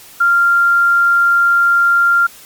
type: tone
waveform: sine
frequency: 1390 Hz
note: F6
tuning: 9 cents flat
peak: -8 dBFS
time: 0.2-2.27 s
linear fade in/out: 10 ms
effects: white hiss -39 dBFS RMS until 2.45 s + MP3 96 kbps